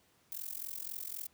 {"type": "noise with amplitude modulation", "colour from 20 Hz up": "violet", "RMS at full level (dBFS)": -38, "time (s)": [0.32, 1.27], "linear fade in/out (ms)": 0, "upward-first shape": "sine", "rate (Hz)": 43.9, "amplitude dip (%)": 95, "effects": ["pink hiss -69 dBFS RMS until 1.33 s", "high-pass 80 Hz 12 dB/octave"]}